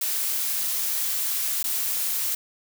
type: noise with dropouts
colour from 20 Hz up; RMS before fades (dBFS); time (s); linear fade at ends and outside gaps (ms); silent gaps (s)
blue; -26; 0.01-2.35; 5; 1.63-1.64
effects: none